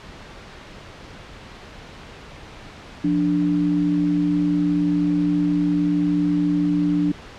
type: tone pair together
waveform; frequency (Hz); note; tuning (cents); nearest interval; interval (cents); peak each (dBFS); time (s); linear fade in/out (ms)
sine; 174.61 / 293.7; F3 / D4; 0 / 0; major sixth; 900; -22 / -18; 3.04-7.12; 5
effects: pink hiss -40 dBFS RMS until 7.38 s + low-pass 4000 Hz 12 dB/octave